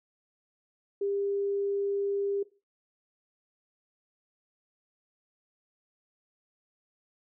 sine tone, 400 Hz, G4, 35 cents sharp, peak -27 dBFS, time 1.01-2.43 s, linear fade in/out 5 ms, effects noise-tail reverb RT60 0.3 s tail -18 dB re dry

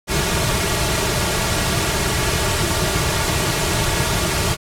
pink noise with comb filter, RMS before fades -19 dBFS, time 0.07-4.57 s, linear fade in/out 50 ms, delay 3.9 ms, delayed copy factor -0.65, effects low-pass 11000 Hz 12 dB/octave

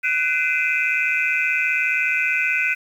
sine tone cluster, 1498 / 2058 / 2364 / 2519 / 2638 Hz, F#6 / C7 / D7 / D#7 / E7, +21 / -29 / +11 / +21 / +1 cents, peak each -23 / -24 / -25 / -22 / -28 dBFS, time 0.03-2.75 s, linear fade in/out 20 ms, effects tanh soft clip ceiling -8 dBFS + 8-bit

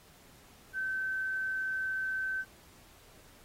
sine tone, 1539 Hz, G6, 32 cents flat, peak -31 dBFS, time 0.73-2.45 s, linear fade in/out 50 ms, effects pink hiss -59 dBFS RMS until 3.44 s + AAC 48 kbps

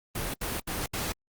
pink noise bursts, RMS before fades -32 dBFS, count 4, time 0.15-1.123 s, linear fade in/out 5 ms, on 190 ms, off 71 ms, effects Opus 32 kbps

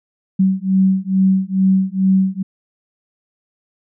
sine beating tone pair, 189.2 / 191.5 Hz, F#3 / G3, +39 / -40 cents, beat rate 2.3 Hz, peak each -15 dBFS, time 0.39-2.43 s, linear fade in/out 10 ms, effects none

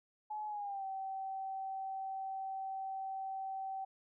sine tone with pitch glide, 850 to 770.5 Hz, G#5 to G5, +40 to -30 cents, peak -38 dBFS, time 0.3-3.85 s, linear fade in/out 10 ms, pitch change -170 cents, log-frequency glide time 0.47-0.85 s, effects none

